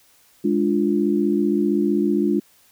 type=chord; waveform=sine; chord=D diminished; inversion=second; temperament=equal; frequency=207.7 / 293.7 / 349.2 Hz; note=Ab3 / D4 / F4; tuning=0 / 0 / 0 cents; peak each=-21 dBFS; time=0.44-2.4 s; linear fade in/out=10 ms; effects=white hiss -56 dBFS RMS until 2.71 s